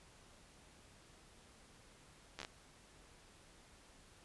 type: slowing click train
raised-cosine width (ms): 0.2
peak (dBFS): -27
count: 5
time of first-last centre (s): 2.39-2.449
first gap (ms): 12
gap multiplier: 1.14
effects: pink hiss -63 dBFS RMS until 4.24 s + resampled to 24000 Hz